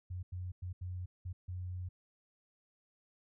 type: tone bursts at uneven times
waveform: sine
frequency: 90.6 Hz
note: F#2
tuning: 36 cents flat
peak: -38 dBFS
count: 6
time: 0.1-0.23 / 0.32-0.52 / 0.62-0.73 / 0.81-1.06 / 1.25-1.33 / 1.48-1.89 s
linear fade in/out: 10 ms
effects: none